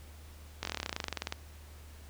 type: slowing click train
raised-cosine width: 0.2 ms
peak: -16 dBFS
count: 21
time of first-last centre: 0.63-1.324 s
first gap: 21 ms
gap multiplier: 1.05
effects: added 75 Hz sine -49 dBFS peak until 2.09 s + pink hiss -57 dBFS RMS until 2.09 s